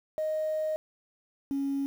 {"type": "tone pair in turn", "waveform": "sine", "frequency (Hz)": [622.3, 276.7], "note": ["D#5", "C#4"], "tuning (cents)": [0, -3], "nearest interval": "octave + major second", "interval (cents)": 1403, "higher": "first", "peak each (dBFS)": -26, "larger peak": "neither", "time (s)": [[0.18, 0.76], [1.51, 1.86]], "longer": "first", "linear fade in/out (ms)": 0, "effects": ["tanh soft clip ceiling -24 dBFS", "9-bit"]}